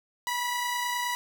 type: tone pair together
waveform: sawtooth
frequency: 973 / 1975.5 Hz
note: B5 / B6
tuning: -26 / 0 cents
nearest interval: octave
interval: 1226 cents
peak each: -25 / -31 dBFS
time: 0.27-1.15 s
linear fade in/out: 0 ms
effects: none